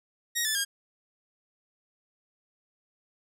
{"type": "tone with pitch steps", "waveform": "10% pulse", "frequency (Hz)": [1882, 1745.9, 1619.6], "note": ["A#6", "A6", "G#6"], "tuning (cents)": [16, -14, -44], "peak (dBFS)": -17, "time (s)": [0.35, 0.65], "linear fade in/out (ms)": 20, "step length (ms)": 100, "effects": []}